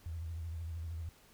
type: tone with vibrato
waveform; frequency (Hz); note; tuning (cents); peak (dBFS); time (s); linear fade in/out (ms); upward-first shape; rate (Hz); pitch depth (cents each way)
sine; 82.41; E2; 0; -38; 0.06-1.09; 0; triangle; 13; 95
effects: pink hiss -63 dBFS RMS until 1.33 s